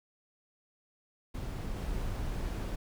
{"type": "noise with level steps", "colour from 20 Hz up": "brown", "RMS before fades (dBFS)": [-37, -35], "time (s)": [1.34, 2.76], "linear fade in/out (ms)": 10, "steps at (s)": 1.76, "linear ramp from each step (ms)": 5, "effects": []}